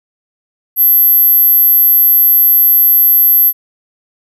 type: tone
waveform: sine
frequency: 12240 Hz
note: G9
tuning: 42 cents flat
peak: -5 dBFS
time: 0.76-3.53 s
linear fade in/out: 50 ms
effects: none